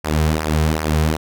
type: tone with flanger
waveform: sawtooth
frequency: 77.78 Hz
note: D#2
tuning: in tune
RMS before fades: -18 dBFS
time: 0.04-1.17 s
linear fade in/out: 10 ms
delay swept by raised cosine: 0.26 to 3.56 ms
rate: 2.6 Hz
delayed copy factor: -0.7
effects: none